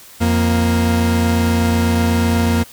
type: tone pair together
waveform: 40% pulse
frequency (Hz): 87.07 / 233.1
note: F2 / A#3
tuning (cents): -5 / 0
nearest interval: octave + perfect fourth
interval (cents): 1705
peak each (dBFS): -15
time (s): 0.2-2.64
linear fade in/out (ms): 20
effects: white hiss -41 dBFS RMS until 2.72 s